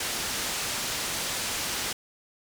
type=low-pass noise; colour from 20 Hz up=white; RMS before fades=-31 dBFS; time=0-1.93 s; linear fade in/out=5 ms; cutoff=7700 Hz; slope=12 dB/octave; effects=none